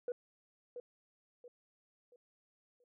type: tone with echo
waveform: sine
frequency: 488.3 Hz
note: B4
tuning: 20 cents flat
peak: -33 dBFS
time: 0.08-0.12 s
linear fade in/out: 2 ms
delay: 680 ms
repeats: 4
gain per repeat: -9 dB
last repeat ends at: 2.84 s
effects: tanh soft clip ceiling -32 dBFS